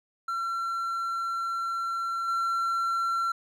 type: tone with level steps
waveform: triangle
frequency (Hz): 1358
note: F6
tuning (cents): -49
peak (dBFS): -26 / -23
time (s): 0.28-3.32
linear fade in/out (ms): 5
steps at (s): 2.28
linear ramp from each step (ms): 2
effects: none